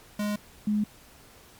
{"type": "tone pair in turn", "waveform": ["square", "sine"], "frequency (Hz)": [207.7, 210], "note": ["G#3", "G#3"], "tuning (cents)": [0, 19], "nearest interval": "unison", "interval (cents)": 19, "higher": "second", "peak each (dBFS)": [-27, -22], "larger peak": "second", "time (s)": [[0.19, 0.36], [0.67, 0.84]], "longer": "neither", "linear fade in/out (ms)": 5, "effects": ["pink hiss -53 dBFS RMS until 1.59 s", "MP3 96 kbps"]}